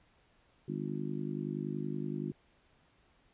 harmonic tone, 50.6 Hz, G#1, 44 cents flat, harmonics 3 / 4 / 5 / 6 / 7, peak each -39 / -40 / -41 / -42 / -42 dBFS, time 0.68-2.32 s, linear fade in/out 5 ms, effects pink hiss -68 dBFS RMS until 3.33 s + resampled to 8000 Hz

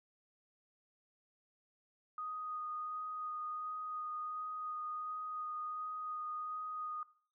sine tone with vibrato, 1241 Hz, D#6, 5 cents flat, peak -39 dBFS, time 2.18-7.03 s, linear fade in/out 2 ms, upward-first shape sine, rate 1.4 Hz, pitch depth 11 cents each way, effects noise-tail reverb RT60 0.5 s tail -19 dB re dry

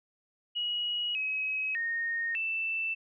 sine tone with pitch steps, 2905 / 2551 / 1849 / 2657 Hz, F#7 / D#7 / A#6 / E7, -32 / +43 / -15 / +13 cents, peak -29 dBFS, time 0.55-2.95 s, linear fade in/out 20 ms, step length 600 ms, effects none

